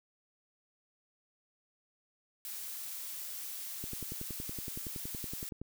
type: noise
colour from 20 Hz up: blue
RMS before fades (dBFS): -42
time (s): 2.45-5.49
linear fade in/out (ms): 0
type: click train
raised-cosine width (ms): 3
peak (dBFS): -29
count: 20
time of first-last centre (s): 3.84-5.616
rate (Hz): 10.7
effects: none